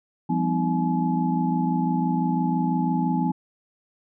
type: tone cluster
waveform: sine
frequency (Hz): 173.4 / 199.3 / 253.7 / 313.6 / 851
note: F3 / G3 / B3 / D#4 / G#5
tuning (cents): -12 / +29 / +47 / +14 / +42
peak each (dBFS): -24 / -32 / -25 / -30 / -28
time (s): 0.29-3.32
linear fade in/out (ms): 10
effects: none